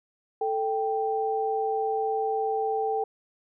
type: tone pair together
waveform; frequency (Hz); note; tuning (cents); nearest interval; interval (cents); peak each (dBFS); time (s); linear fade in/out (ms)
sine; 440.6 / 784; A4 / G5; +2 / 0; minor seventh; 998; -27; 0.41-3.04; 5
effects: none